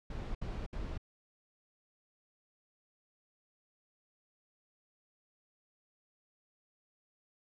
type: noise bursts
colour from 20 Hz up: brown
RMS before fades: -39 dBFS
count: 3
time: 0.1-0.978 s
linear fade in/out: 5 ms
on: 250 ms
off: 64 ms
effects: low-pass 5000 Hz 12 dB/octave